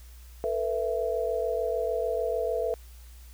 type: tone cluster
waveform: sine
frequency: 448.1 / 494.8 / 663 Hz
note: A4 / B4 / E5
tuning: +32 / +3 / +10 cents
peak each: -30 dBFS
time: 0.44-2.74 s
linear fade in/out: 0 ms
effects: added 60 Hz sine -45 dBFS peak until 3.33 s + white hiss -57 dBFS RMS until 3.33 s